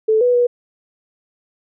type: tone with pitch steps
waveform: sine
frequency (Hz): 437.4 / 491.7 / 485.7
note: A4 / B4 / B4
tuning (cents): -10 / -8 / -29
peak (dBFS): -11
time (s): 0.08-0.47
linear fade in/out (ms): 10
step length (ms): 130
effects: none